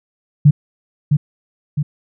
sine tone with echo, 146.83 Hz, D3, in tune, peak -4 dBFS, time 0.45-0.51 s, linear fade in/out 10 ms, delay 660 ms, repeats 2, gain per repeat -5 dB, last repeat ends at 1.83 s, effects none

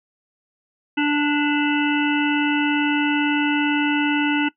harmonic tone with a mistuned harmonic, 293.7 Hz, D4, in tune, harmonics 1 / 3 / 5 / 7 / 9 / 10, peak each -18 / -27 / -26 / -30 / -27 / -32 dBFS, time 0.97-4.49 s, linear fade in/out 10 ms, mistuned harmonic 7, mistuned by -27 cents, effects noise-tail reverb RT60 0.1 s tail -19 dB re dry

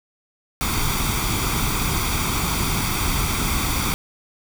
pink noise with comb filter, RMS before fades -22 dBFS, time 0.61-3.94 s, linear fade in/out 0 ms, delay 0.86 ms, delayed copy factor +0.65, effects none

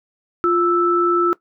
sine tone pair together, 349.2 / 1318.5 Hz, F4 / E6, 0 / 0 cents, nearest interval octave + major seventh, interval 2300 cents, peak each -16 dBFS, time 0.44-1.33 s, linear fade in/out 0 ms, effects noise-tail reverb RT60 0.1 s tail -18 dB re dry

